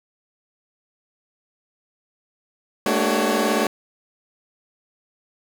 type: tone cluster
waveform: 20% pulse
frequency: 213.6 / 231.9 / 293.9 / 378.2 / 554 Hz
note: G#3 / A#3 / D4 / F#4 / C#5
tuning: +49 / -9 / +1 / +38 / -1 cents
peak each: -19 / -21 / -20 / -20 / -21 dBFS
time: 2.86-3.67 s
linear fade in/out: 2 ms
effects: none